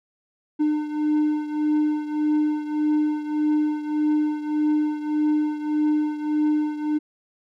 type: beating tone pair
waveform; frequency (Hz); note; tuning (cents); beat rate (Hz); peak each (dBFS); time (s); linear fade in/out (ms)
triangle; 301.7 / 303.4; D4 / D#4; +47 / -44; 1.7; -19 / -24; 0.59-6.99; 20
effects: none